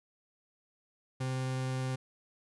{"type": "tone with vibrato", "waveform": "40% pulse", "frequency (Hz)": 130, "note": "C3", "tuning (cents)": -11, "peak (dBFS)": -31, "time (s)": [1.2, 1.96], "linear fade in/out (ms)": 10, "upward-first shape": "triangle", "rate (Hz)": 19, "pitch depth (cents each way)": 8, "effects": ["resampled to 24000 Hz"]}